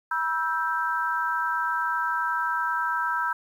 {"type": "chord", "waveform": "sine", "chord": "E minor", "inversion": "second", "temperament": "equal with one note detuned", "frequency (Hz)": [967.4, 1318.5, 1568], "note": ["B5", "E6", "G6"], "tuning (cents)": [-36, 0, 0], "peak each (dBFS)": -28, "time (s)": [0.11, 3.33], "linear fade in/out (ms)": 5, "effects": ["9-bit"]}